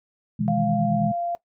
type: chord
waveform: sine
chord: E major seventh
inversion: second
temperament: equal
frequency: 123.47 / 155.56 / 164.81 / 207.7 Hz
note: B2 / D#3 / E3 / G#3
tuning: 0 / 0 / 0 / 0 cents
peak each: -29 / -28 / -28 / -23 dBFS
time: 0.39-1.12 s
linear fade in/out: 10 ms
type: tone with pitch glide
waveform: sine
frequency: 697 to 691.8 Hz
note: F5 to F5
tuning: -4 to -17 cents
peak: -24 dBFS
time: 0.48-1.35 s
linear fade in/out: 0 ms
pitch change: -13 cents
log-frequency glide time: 0.61-1.21 s
effects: noise-tail reverb RT60 0.1 s tail -18 dB re dry